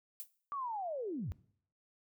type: noise with exponential decay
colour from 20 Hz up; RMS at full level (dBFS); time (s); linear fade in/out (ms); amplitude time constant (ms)
violet; -38; 0.2-0.29; 0; 19
type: linear sweep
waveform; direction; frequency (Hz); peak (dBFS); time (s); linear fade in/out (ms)
sine; down; 1175 to 63.2; -36; 0.52-1.32; 0
effects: noise-tail reverb RT60 0.6 s tail -20 dB re dry